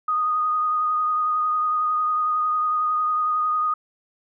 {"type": "tone with vibrato", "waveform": "sine", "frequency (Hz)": 1239, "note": "D#6", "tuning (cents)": -8, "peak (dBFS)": -19, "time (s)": [0.08, 3.74], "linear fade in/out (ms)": 5, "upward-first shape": "sine", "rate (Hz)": 11, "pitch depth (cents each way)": 19, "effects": []}